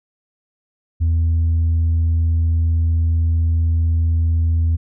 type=tone with tanh clipping; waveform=sine; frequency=82.2 Hz; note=E2; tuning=4 cents flat; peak=-14 dBFS; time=1-4.77 s; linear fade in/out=20 ms; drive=1 dB; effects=none